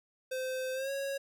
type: tone with pitch glide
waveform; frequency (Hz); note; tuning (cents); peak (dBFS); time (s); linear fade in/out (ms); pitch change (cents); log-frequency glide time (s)
square; 517 to 550.9; C5 to C#5; -21 to -11; -34; 0.31-1.18; 10; +110; 0.73-0.91
effects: none